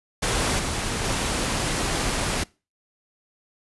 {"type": "noise with level steps", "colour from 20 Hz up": "pink", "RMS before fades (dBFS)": [-23, -27, -25], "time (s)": [0.22, 2.44], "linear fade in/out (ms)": 10, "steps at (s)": [0.59, 1.04], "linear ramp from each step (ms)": 2, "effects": ["noise-tail reverb RT60 0.3 s tail -23 dB re dry", "resampled to 24000 Hz"]}